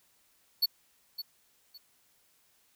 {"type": "tone with echo", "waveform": "square", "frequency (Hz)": 4435, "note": "C#8", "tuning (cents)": 0, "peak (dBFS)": -23, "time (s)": [0.62, 0.66], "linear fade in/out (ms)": 10, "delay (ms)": 560, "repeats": 2, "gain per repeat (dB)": -12, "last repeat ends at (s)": 1.78, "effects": ["white hiss -68 dBFS RMS until 2.75 s"]}